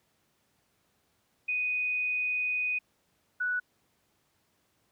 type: tone pair in turn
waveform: sine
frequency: 2489 / 1477.6 Hz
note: D#7 / F#6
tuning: 0 / -3 cents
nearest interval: major sixth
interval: 903 cents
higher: first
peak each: -27 dBFS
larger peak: neither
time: 1.48-2.79 / 3.4-3.6 s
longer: first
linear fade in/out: 10 ms
effects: pink hiss -72 dBFS RMS until 4.91 s + high-pass 80 Hz 12 dB/octave

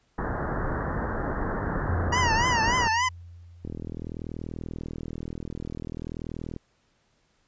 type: low-pass noise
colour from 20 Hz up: pink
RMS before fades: -29 dBFS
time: 0.18-2.88 s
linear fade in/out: 5 ms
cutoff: 1800 Hz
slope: 96 dB/octave
type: tone with exponential decay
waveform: sine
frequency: 86.4 Hz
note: F2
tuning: 18 cents flat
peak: -23 dBFS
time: 1.89-4.79 s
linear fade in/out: 0 ms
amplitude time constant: 630 ms
type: tone with vibrato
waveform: 25% pulse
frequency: 948 Hz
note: A#5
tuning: 29 cents sharp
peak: -18 dBFS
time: 2.12-3.09 s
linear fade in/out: 10 ms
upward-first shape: triangle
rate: 3.5 Hz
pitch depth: 150 cents each way
type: click train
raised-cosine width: 3 ms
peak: -22 dBFS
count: 119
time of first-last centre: 3.65-6.564 s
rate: 40.5 Hz
effects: pink hiss -68 dBFS RMS until 7.47 s + resampled to 16000 Hz

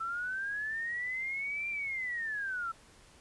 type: linear two-way sweep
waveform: sine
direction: up then down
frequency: 1318.5 to 2381 to 1318.5 Hz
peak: -33 dBFS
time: 0-2.72 s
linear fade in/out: 10 ms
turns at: 1.69 s
effects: pink hiss -59 dBFS RMS until 3.2 s + resampled to 24000 Hz

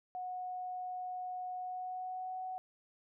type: tone with pitch glide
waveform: sine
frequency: 732 to 744.8 Hz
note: F#5 to F#5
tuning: -19 to +11 cents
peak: -38 dBFS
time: 0.15-2.58 s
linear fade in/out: 0 ms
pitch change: +30 cents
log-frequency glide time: 1.55-2.41 s
effects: none

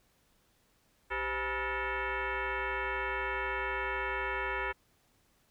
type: tone with frequency modulation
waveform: sine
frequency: 392 Hz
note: G4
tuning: in tune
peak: -31 dBFS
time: 1.1-4.73 s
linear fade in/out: 20 ms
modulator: 454 Hz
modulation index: 4.4
effects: pink hiss -70 dBFS RMS until 5.5 s

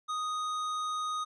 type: tone with hard clipping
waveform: sine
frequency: 1244.5 Hz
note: D#6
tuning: in tune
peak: -33 dBFS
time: 0.08-1.25 s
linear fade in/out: 20 ms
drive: 11 dB
effects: resampled to 32000 Hz

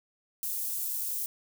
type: high-pass noise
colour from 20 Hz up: white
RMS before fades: -33 dBFS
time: 0.43-1.26 s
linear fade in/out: 0 ms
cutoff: 10000 Hz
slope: 12 dB/octave
effects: none

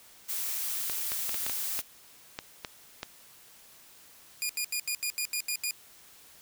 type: noise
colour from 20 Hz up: blue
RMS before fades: -33 dBFS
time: 0.28-1.82 s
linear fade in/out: 20 ms
type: clicks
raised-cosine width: 0.2 ms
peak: -17 dBFS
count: 10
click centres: 0.898 / 1.119 / 1.293 / 1.344 / 1.465 / 1.497 / 1.791 / 2.389 / 2.648 / 3.031 s
type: tone bursts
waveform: 10% pulse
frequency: 2439 Hz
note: D#7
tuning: 35 cents flat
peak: -20 dBFS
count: 9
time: 4.42-5.709 s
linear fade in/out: 0 ms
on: 73 ms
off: 79 ms
effects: white hiss -55 dBFS RMS until 6.41 s

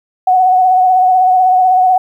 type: tone with vibrato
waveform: sine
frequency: 741 Hz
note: F#5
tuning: 2 cents sharp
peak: -6 dBFS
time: 0.27-1.98 s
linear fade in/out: 5 ms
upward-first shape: sine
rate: 16 Hz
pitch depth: 32 cents each way
effects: 8-bit

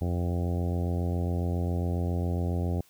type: harmonic tone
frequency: 87.31 Hz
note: F2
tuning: in tune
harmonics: 1 / 2 / 3 / 4 / 5 / 6 / 7 / 8 / 9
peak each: -27 / -33 / -37 / -39 / -41 / -43 / -44 / -45 / -46 dBFS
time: 0.01-2.81 s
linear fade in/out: 5 ms
effects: white hiss -61 dBFS RMS until 2.89 s

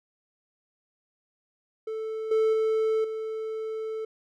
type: tone with level steps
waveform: triangle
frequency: 440 Hz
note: A4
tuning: in tune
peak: -28 / -18 / -20 / -28 dBFS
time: 1.87-4.05 s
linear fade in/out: 5 ms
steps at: 2.31 / 2.53 / 3.04 s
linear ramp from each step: 5 ms
effects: none

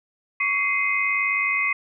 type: tone cluster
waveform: sine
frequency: 1126 / 2076 / 2175 / 2512 Hz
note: C#6 / C7 / C#7 / D#7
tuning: +27 / -14 / -33 / +16 cents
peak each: -29 / -22 / -29 / -26 dBFS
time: 0.4-1.73 s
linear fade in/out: 5 ms
effects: none

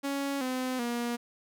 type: tone with pitch steps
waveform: sawtooth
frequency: 278.5 / 256.1 / 238.5 Hz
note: C#4 / C4 / A#3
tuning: +8 / -37 / +40 cents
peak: -26 dBFS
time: 0.03-1.17 s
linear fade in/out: 20 ms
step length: 380 ms
effects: none

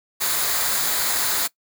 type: noise with comb filter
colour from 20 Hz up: white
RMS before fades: -22 dBFS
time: 0.2-1.48 s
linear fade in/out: 20 ms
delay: 0.35 ms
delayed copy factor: -0.5
effects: noise-tail reverb RT60 0.1 s tail -21 dB re dry

